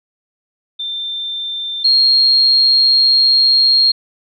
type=tone pair in turn; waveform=sine; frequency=3575 / 4245 Hz; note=A7 / C8; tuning=+27 / +24 cents; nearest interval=minor third; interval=297 cents; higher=second; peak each=-20 / -8 dBFS; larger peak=second; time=0.79-1.84 / 1.84-3.92 s; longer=second; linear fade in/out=10 ms; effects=none